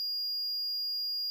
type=tone; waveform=triangle; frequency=4838 Hz; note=D#8; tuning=49 cents flat; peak=-30 dBFS; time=0-1.3 s; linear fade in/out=0 ms; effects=none